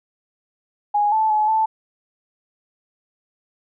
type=tone with pitch steps; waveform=sine; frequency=828 / 875 / 853 / 879 Hz; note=G#5 / A5 / G#5 / A5; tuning=-5 / -10 / +46 / -2 cents; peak=-15 dBFS; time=0.94-1.66 s; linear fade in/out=10 ms; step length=180 ms; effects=none